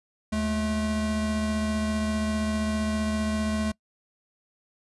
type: tone pair together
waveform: square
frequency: 76.9 / 215.5 Hz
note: D#2 / A3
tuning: -20 / -36 cents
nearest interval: octave + tritone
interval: 1784 cents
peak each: -33 / -26 dBFS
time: 0.32-3.72 s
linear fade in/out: 10 ms
effects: noise-tail reverb RT60 0.1 s tail -23 dB re dry + resampled to 24000 Hz

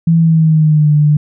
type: tone with pitch glide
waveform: sine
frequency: 165.5 to 149.16 Hz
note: E3 to D3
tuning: +7 to +27 cents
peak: -6 dBFS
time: 0.07-1.17 s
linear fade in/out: 5 ms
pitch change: -180 cents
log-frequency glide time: 0.17-0.91 s
effects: none

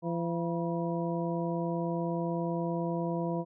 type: harmonic tone with a mistuned harmonic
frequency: 169.8 Hz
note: F3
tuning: 48 cents flat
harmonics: 1 / 2 / 3 / 4 / 6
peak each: -32 / -35 / -37 / -38 / -40 dBFS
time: 0.02-3.45 s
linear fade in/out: 50 ms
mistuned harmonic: 6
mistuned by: -88 cents
effects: none

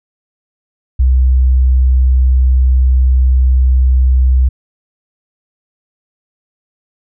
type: tone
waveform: sine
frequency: 64 Hz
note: C2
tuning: 38 cents flat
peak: -6 dBFS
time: 0.99-4.49 s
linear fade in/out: 10 ms
effects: none

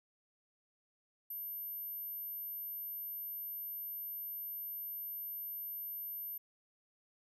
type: tone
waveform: sine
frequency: 13000 Hz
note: G#9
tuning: 38 cents flat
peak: -40 dBFS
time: 1.3-6.38 s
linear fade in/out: 5 ms
effects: 13-bit

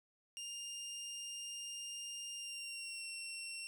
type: tone with pitch glide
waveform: 20% pulse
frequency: 2807 to 2724 Hz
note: F7 to F7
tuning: +8 to -44 cents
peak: -38 dBFS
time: 0.37-3.67 s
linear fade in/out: 0 ms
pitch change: -52 cents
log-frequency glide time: 2.35-3.04 s
effects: none

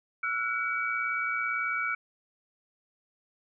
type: tone cluster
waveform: sine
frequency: 1338 / 1456 / 2279 Hz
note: E6 / F#6 / C#7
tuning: +25 / -28 / +47 cents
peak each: -33 / -32 / -31 dBFS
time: 0.23-1.95 s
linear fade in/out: 5 ms
effects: none

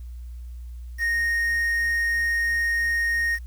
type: tone with quantisation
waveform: triangle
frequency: 1857 Hz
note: A#6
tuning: 7 cents flat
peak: -19 dBFS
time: 0.98-3.39 s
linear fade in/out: 50 ms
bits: 7
effects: added 60 Hz sine -34 dBFS peak until 3.46 s + white hiss -63 dBFS RMS until 3.46 s

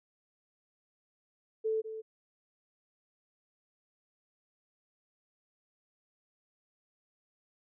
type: tone with echo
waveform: sine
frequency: 440 Hz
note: A4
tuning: in tune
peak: -28 dBFS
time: 1.64-1.82 s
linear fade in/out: 20 ms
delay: 200 ms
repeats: 1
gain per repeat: -10 dB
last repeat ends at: 2.02 s
effects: none

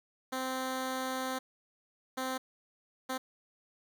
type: tone bursts at uneven times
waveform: 10% pulse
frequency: 260 Hz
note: C4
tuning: 11 cents flat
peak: -25 dBFS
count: 3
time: 0.32-1.39 / 2.17-2.38 / 3.09-3.18 s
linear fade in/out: 10 ms
effects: none

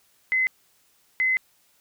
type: tone bursts at uneven times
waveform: sine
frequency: 2044 Hz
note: C7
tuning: 41 cents flat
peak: -19 dBFS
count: 2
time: 0.32-0.47 / 1.2-1.37 s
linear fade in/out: 0 ms
effects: white hiss -63 dBFS RMS until 1.8 s

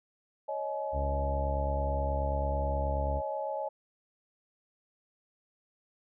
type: chord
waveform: sine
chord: C# suspended second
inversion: none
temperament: equal with one note detuned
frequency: 554.4 / 622.3 / 851 Hz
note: C#5 / D#5 / G#5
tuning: 0 / 0 / +42 cents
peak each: -36 dBFS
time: 0.48-3.69 s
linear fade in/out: 10 ms
type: harmonic tone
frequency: 69.3 Hz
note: C#2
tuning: in tune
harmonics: 1 / 2 / 3 / 4 / 5 / 6 / 7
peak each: -30 / -40 / -49 / -44 / -53 / -57 / -46 dBFS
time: 0.92-3.22 s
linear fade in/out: 50 ms
effects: none

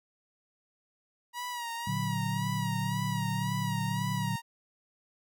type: tone with vibrato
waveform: sawtooth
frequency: 956 Hz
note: A#5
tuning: 43 cents sharp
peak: -31 dBFS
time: 1.33-4.42 s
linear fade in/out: 50 ms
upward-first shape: sine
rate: 1.9 Hz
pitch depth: 55 cents each way
type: chord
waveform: sine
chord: Bb augmented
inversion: none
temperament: equal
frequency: 116.54 / 146.83 / 185 Hz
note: Bb2 / D3 / F#3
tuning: 0 / 0 / 0 cents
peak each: -34 dBFS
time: 1.87-4.36 s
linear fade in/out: 5 ms
effects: none

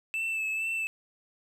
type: tone with vibrato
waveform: triangle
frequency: 2637 Hz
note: E7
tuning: in tune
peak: -27 dBFS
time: 0.14-0.87 s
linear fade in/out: 0 ms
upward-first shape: sine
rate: 2.2 Hz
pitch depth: 28 cents each way
effects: none

